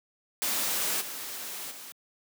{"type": "noise with level steps", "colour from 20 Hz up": "white", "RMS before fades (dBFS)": [-29, -38, -44], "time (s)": [0.42, 1.92], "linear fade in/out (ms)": 0, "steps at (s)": [1, 1.7], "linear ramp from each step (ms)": 20, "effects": ["high-pass 200 Hz 12 dB/octave"]}